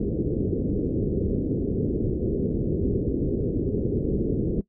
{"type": "low-pass noise", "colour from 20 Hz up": "white", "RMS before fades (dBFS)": -25, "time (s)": [0, 4.61], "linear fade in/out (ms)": 5, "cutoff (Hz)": 440, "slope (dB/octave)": 48, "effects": ["noise-tail reverb RT60 0.1 s tail -19 dB re dry"]}